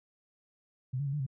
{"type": "tone with pitch steps", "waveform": "sine", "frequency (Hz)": [128.3, 143.1, 137.4, 148.4, 132.9], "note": ["C3", "D3", "C#3", "D3", "C3"], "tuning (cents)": [-34, -45, -15, 18, 27], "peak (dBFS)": -30, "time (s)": [0.93, 1.265], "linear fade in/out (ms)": 10, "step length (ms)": 67, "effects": []}